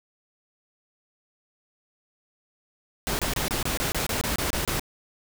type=noise bursts; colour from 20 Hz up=pink; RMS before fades=-27 dBFS; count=12; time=3.07-4.796 s; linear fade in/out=0 ms; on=120 ms; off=26 ms; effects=none

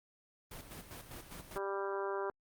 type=noise with tremolo; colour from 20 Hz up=pink; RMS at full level=-47 dBFS; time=0.51-1.58 s; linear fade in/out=5 ms; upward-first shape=square; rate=5 Hz; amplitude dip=55%
type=harmonic tone; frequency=197 Hz; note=G3; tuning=9 cents sharp; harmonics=2 / 3 / 4 / 5 / 6 / 7 / 8; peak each=-37 / -43 / -46 / -42 / -46 / -47 / -49 dBFS; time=1.56-2.3 s; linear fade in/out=0 ms
effects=Opus 32 kbps

